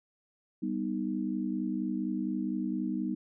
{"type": "chord", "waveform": "sine", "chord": "G augmented", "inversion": "none", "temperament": "equal", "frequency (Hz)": [196, 246.9, 311.1], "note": ["G3", "B3", "D#4"], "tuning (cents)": [0, 0, 0], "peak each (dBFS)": -34, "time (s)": [0.62, 3.15], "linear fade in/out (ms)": 10, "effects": []}